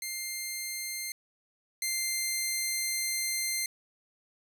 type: tone pair in turn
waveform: 10% pulse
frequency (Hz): 2100 / 2090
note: C7 / C7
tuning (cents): +6 / -2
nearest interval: unison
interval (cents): 8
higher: first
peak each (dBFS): -25 / -20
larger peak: second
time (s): 0.02-1.12 / 1.82-3.66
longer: second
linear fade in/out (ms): 2
effects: none